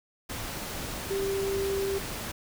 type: tone in noise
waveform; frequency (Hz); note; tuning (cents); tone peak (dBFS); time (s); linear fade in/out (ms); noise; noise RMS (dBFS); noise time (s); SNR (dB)
sine; 392; G4; 0; -27; 1.1-1.99; 10; pink; -36; 0.29-2.32; +6
effects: none